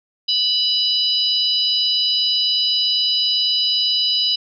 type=harmonic tone; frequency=987.8 Hz; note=B5; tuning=in tune; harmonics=3 / 4 / 5; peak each=-20 / -20 / -20 dBFS; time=0.28-4.36 s; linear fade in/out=10 ms; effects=none